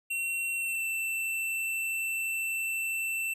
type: tone with pitch glide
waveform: square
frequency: 2727 to 2677 Hz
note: F7 to E7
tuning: -42 to +26 cents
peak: -30 dBFS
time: 0.1-3.34 s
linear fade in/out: 10 ms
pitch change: -32 cents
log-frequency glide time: 0.55-0.84 s
effects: none